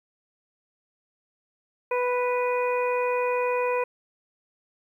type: harmonic tone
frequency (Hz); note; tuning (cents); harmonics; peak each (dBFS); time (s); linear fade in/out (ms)
493.9; B4; 0; 1 / 2 / 3 / 4 / 5; -24 / -28 / -39 / -39 / -33; 1.91-3.84; 5
effects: 10-bit